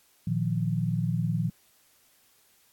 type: chord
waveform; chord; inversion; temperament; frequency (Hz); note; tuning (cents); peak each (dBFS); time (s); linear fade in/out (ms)
sine; Bb suspended fourth; none; just; 116.54 / 155.39 / 174.81; Bb2 / Eb3 / F3; 0 / -2 / +2; -29; 0.27-1.5; 5
effects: white hiss -63 dBFS RMS until 2.72 s + AAC 64 kbps